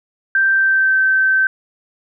sine tone with pitch glide, 1568 to 1546.4 Hz, G6 to G6, 0 to -24 cents, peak -11 dBFS, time 0.35-1.47 s, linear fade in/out 2 ms, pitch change -24 cents, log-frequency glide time 0.53-0.97 s, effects none

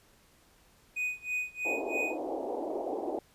triangle tone with tremolo, 2489 Hz, D#7, in tune, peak -27 dBFS, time 0.96-2.18 s, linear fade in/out 10 ms, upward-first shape sine, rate 3.1 Hz, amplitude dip 95%
pink band-pass noise, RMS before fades -35 dBFS, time 1.65-3.19 s, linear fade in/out 2 ms, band 290 to 820 Hz, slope 48 dB/octave
effects pink hiss -63 dBFS RMS until 3.34 s + resampled to 32000 Hz

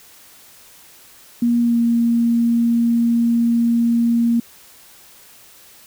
sine tone with pitch glide, 237.2 to 233.9 Hz, A#3 to A#3, +30 to +6 cents, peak -13 dBFS, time 1.42-4.4 s, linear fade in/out 5 ms, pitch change -24 cents, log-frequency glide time 1.61-1.78 s, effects white hiss -46 dBFS RMS until 5.86 s

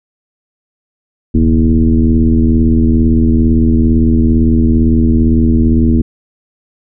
sine tone with frequency modulation, 155.56 Hz, D#3, in tune, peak -6 dBFS, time 1.34-6.02 s, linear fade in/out 10 ms, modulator 82.2 Hz, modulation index 1.9, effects none

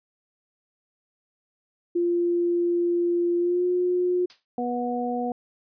sine tone with pitch glide, 346.8 to 359 Hz, F4 to F4, -12 to +48 cents, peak -20 dBFS, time 1.95-4.26 s, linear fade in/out 10 ms, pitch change +60 cents, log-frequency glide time 3.38-3.65 s
blue noise with exponential decay, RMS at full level -35 dBFS, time 4.3-4.45 s, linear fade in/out 0 ms, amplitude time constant 31 ms
harmonic tone, 243.8 Hz, B3, 22 cents flat, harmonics 1 / 2 / 3, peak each -28 / -30 / -29 dBFS, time 4.58-5.32 s, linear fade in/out 2 ms
effects resampled to 11025 Hz

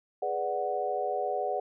sine chord, G# half-diminished seventh, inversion none, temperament equal, 415.3 / 493.9 / 587.3 / 740 Hz, G#4 / B4 / D5 / F#5, 0 / 0 / 0 / 0 cents, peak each -35 / -35 / -34 / -31 dBFS, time 0.22-1.6 s, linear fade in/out 5 ms, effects none

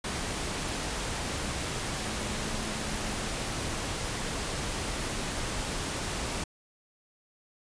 sine tone in noise, 213.8 Hz, A3, 49 cents flat, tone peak -40 dBFS, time 2.01-3.29 s, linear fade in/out 5 ms, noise pink, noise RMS -33 dBFS, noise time 0.04-6.44 s, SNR -10 dB, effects resampled to 22050 Hz

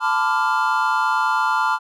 triangle chord, B half-diminished seventh, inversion third, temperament equal with one note detuned, 880 / 1009.1 / 1174.7 / 1396.9 Hz, A5 / B5 / D6 / F6, 0 / +37 / 0 / 0 cents, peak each -20 / -20 / -23 / -20 dBFS, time 0-1.79 s, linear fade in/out 50 ms, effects none

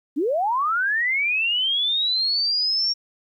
sine linear sweep, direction up, 254.7 to 5570 Hz, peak -19 dBFS, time 0.16-2.94 s, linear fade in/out 20 ms, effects 10-bit

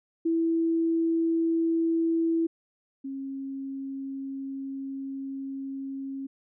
sine tone pair in turn, 329.6 / 271.2 Hz, E4 / C#4, 0 / -38 cents, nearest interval minor third, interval 338 cents, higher first, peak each -22 / -32 dBFS, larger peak first, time 0.25-2.47 / 3.04-6.27 s, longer second, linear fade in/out 10 ms, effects none

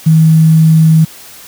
sine tone with quantisation, 159.6 Hz, D#3, 44 cents sharp, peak -3 dBFS, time 0.06-1.05 s, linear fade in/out 10 ms, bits 5, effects white hiss -34 dBFS RMS until 1.47 s

